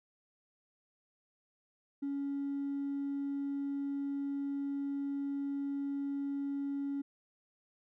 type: tone with hard clipping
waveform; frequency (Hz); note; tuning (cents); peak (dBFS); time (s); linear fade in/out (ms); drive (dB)
sine; 280; C#4; +18; -34; 2.02-7.02; 10; 1
effects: none